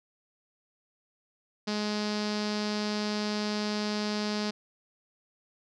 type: tone with low-pass filter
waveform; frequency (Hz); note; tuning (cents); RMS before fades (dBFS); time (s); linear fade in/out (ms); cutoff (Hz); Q
sawtooth; 210; G#3; +19; -31; 1.67-4.51; 10; 4900; 4.1
effects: none